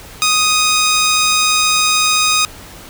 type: tone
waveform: 10% pulse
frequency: 1247 Hz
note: D#6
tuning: 3 cents sharp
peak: -3 dBFS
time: 0.22-2.45 s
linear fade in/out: 0 ms
effects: pink hiss -36 dBFS RMS until 2.89 s